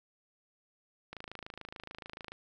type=click train; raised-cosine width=0.3 ms; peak=-27 dBFS; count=33; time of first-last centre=1.13-2.32 s; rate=26.9 Hz; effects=none